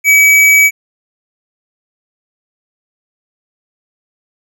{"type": "tone", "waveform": "square", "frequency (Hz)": 2281, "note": "C#7", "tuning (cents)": 49, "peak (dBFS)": -5, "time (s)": [0.04, 0.71], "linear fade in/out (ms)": 50, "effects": []}